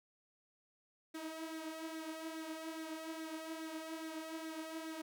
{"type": "tone with flanger", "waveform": "sawtooth", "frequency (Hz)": 320, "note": "D#4", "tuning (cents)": 49, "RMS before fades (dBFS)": -45, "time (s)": [1.14, 5.02], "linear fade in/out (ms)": 10, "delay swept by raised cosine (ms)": [0.5, 4.7], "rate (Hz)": 2.4, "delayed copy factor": 0.55, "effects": []}